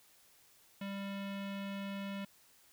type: tone with low-pass filter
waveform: square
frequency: 197.8 Hz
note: G3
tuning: 16 cents sharp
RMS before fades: -41 dBFS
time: 0.81-2.25 s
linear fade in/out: 5 ms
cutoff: 3000 Hz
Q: 2.1
effects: white hiss -65 dBFS RMS until 2.72 s

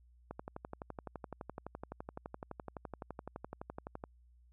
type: click train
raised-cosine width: 1 ms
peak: -28 dBFS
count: 45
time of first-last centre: 0.31-4.039 s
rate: 11.8 Hz
effects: added 60 Hz sine -61 dBFS peak until 4.52 s

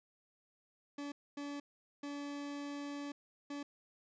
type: tone bursts at uneven times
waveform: 40% pulse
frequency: 286.6 Hz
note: D4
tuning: 42 cents flat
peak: -40 dBFS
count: 4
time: 0.98-1.12 / 1.37-1.6 / 2.03-3.12 / 3.5-3.63 s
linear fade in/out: 5 ms
effects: resampled to 16000 Hz

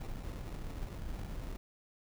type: noise with sample-and-hold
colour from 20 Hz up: brown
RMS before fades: -41 dBFS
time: 0-1.57 s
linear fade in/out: 5 ms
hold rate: 1575 Hz
effects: none

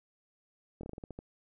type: slowing click train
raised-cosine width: 2 ms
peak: -29 dBFS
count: 9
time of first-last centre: 0.81-1.189 s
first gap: 23 ms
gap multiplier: 1.2
effects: none

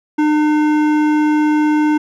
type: tone with hard clipping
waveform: sine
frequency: 302.6 Hz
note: D#4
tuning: 48 cents flat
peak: -13 dBFS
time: 0.18-1.98 s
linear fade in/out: 10 ms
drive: 13 dB
effects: none

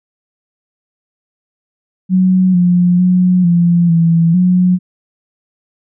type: tone with pitch steps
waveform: sine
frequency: 185.4 / 177.4 / 181.7 / 172.3 / 166.4 / 181.3 Hz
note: F#3 / F3 / F#3 / F3 / E3 / F#3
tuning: +4 / +27 / -31 / -23 / +17 / -35 cents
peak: -7 dBFS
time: 2.09-4.79 s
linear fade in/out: 50 ms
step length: 450 ms
effects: none

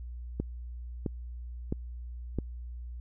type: click train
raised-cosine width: 3 ms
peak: -17 dBFS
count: 4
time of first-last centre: 0.4-2.387 s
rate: 1.51 Hz
effects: added 60 Hz sine -38 dBFS peak until 3 s

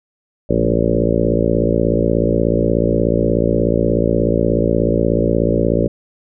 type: harmonic tone with a mistuned harmonic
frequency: 56.6 Hz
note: A1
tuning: 50 cents sharp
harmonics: 1 / 2 / 3 / 4 / 5 / 6 / 7 / 8 / 9 / 10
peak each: -22 / -22 / -22 / -22 / -22 / -22 / -22 / -22 / -22 / -22 dBFS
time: 0.49-5.88 s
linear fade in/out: 10 ms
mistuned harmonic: 3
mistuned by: +31 cents
effects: none

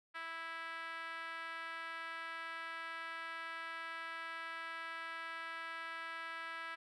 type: tone with band-pass filter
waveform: 5% pulse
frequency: 328.9 Hz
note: E4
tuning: 4 cents flat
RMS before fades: -45 dBFS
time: 0.14-6.76 s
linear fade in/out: 20 ms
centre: 1500 Hz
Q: 2.1
effects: none

